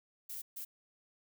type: noise bursts at uneven times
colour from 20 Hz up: violet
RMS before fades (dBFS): -43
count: 2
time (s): 0.29-0.42 / 0.56-0.65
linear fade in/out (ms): 10
effects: none